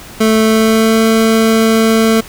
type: tone with pitch glide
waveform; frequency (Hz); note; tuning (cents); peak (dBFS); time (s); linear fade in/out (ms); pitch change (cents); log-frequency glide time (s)
25% pulse; 220 to 223.2; A3 to A3; 0 to +25; -4; 0.2-2.21; 10; +25; 0.44-1.01
effects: pink hiss -33 dBFS RMS until 2.28 s

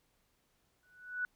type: tone with exponential growth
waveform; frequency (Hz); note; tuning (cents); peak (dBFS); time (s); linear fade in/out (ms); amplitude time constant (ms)
sine; 1480; F#6; 0; -30; 0.83-1.25; 1; 91
effects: pink hiss -75 dBFS RMS until 1.35 s

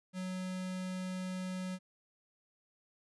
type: tone with notch filter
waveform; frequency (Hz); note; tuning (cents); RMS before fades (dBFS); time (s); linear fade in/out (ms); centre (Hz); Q
square; 185; F#3; 0; -39; 0.13-1.79; 50; 780; 1.9
effects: resampled to 24000 Hz

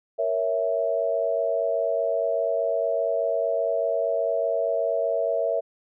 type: chord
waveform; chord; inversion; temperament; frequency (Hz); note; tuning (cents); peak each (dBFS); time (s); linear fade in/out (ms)
sine; A# diminished; none; equal; 466.2 / 554.4 / 659.3; A#4 / C#5 / E5; 0 / 0 / 0; -28 / -27 / -24; 0.18-5.61; 20
effects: none

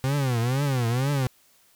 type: tone with vibrato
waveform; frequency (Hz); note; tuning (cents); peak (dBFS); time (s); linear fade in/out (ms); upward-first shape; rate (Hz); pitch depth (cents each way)
40% pulse; 128.9; C3; -26; -21; 0.04-1.27; 0; triangle; 2.1; 230
effects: white hiss -60 dBFS RMS until 1.75 s

